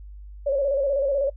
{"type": "tone with vibrato", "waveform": "sine", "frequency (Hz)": 554.4, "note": "C#5", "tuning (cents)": 0, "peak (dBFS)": -19, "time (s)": [0.46, 1.3], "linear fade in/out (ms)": 10, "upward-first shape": "square", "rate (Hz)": 16, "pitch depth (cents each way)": 55, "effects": ["noise-tail reverb RT60 0.1 s tail -19 dB re dry", "added 50 Hz sine -38 dBFS peak until 1.36 s"]}